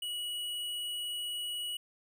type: tone with hard clipping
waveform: sine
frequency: 2922 Hz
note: F#7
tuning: 22 cents flat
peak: -36 dBFS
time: 0.02-1.77 s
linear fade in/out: 5 ms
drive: 13 dB
effects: none